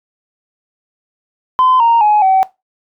sine tone with pitch steps, 1024 / 928.2 / 841.4 / 762.7 Hz, C6 / A#5 / G#5 / G5, -38 / -8 / +22 / -48 cents, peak -6 dBFS, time 1.59-2.43 s, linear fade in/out 0 ms, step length 210 ms, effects noise-tail reverb RT60 0.2 s tail -19 dB re dry + tanh soft clip ceiling -4 dBFS

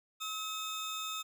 30% pulse tone pair together, 1282 / 3631 Hz, E6 / A#7, -49 / -46 cents, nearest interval octave + tritone, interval 1803 cents, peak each -37 / -37 dBFS, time 0.2-1.23 s, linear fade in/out 20 ms, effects none

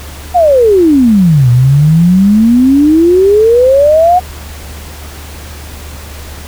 sine exponential two-way sweep, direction down then up, 740 to 119.4 to 740 Hz, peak -3 dBFS, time 0.34-4.2 s, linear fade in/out 20 ms, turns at 1.5 s, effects added 74 Hz sine -26 dBFS peak until 6.47 s + pink hiss -30 dBFS RMS until 6.47 s

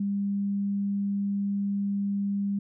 sine tone, 200.2 Hz, G3, 37 cents sharp, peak -25 dBFS, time 0-2.59 s, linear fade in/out 5 ms, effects none

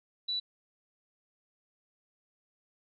sine tone, 3951 Hz, B7, in tune, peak -30 dBFS, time 0.28-0.4 s, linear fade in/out 10 ms, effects none

